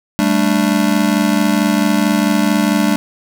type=chord; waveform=square; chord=G suspended second; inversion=none; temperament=just; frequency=196 / 220.5 / 294 Hz; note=G3 / A3 / D4; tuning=0 / +4 / +2 cents; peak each=-17 dBFS; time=0.19-2.96 s; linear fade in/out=0 ms; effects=none